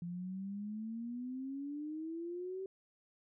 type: exponential sweep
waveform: sine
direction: up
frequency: 170.8 to 387 Hz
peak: -39 dBFS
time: 0.02-2.66 s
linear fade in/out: 2 ms
effects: none